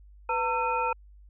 sine tone cluster, 497.5 / 910 / 1344 / 2485 Hz, B4 / A#5 / E6 / D#7, +13 / -42 / +33 / -3 cents, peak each -32 / -27 / -31 / -34 dBFS, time 0.29-0.93 s, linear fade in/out 5 ms, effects added 50 Hz sine -49 dBFS peak until 1.29 s

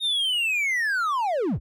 triangle linear sweep, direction down, 3729 to 32.7 Hz, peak -20 dBFS, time 0-1.6 s, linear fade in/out 50 ms, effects none

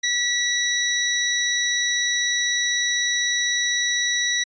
15% pulse tone, 1944 Hz, B6, 28 cents flat, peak -13 dBFS, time 0.03-4.44 s, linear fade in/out 10 ms, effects resampled to 16000 Hz

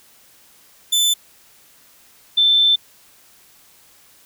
sawtooth / sine tone pair in turn, 3520 / 3542 Hz, A7 / A7, 0 / +11 cents, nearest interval unison, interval 11 cents, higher second, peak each -11 dBFS, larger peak neither, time 0.92-1.14 / 2.37-2.76 s, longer second, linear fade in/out 10 ms, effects white hiss -51 dBFS RMS until 4.25 s

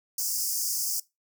pink high-pass noise, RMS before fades -29 dBFS, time 0.18-1 s, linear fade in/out 5 ms, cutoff 4900 Hz, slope 96 dB/octave, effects noise-tail reverb RT60 0.2 s tail -20 dB re dry

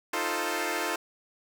10% pulse chord, F dominant seventh, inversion third, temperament equal, 311.1 / 349.2 / 440 / 523.3 Hz, Eb4 / F4 / A4 / C5, 0 / 0 / 0 / 0 cents, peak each -26 / -24 / -25 / -28 dBFS, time 0.13-0.96 s, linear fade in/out 5 ms, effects none

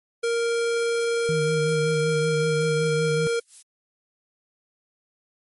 square tone, 466.2 Hz, A#4, in tune, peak -22 dBFS, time 0.23-3.4 s, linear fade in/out 10 ms
violet noise with tremolo, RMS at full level -40 dBFS, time 0.72-3.63 s, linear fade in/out 10 ms, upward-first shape sine, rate 4.3 Hz, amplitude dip 90%
sine tone with vibrato, 155.56 Hz, D#3, in tune, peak -24 dBFS, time 1.29-3.27 s, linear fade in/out 0 ms, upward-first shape sine, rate 5.3 Hz, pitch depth 52 cents each way
effects MP3 48 kbps

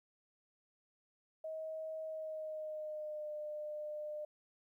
sine tone with pitch glide, 634 to 602.6 Hz, D#5 to D5, +32 to +44 cents, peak -40 dBFS, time 1.44-4.25 s, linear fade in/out 5 ms, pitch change -88 cents, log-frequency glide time 2.04-3.31 s, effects 13-bit

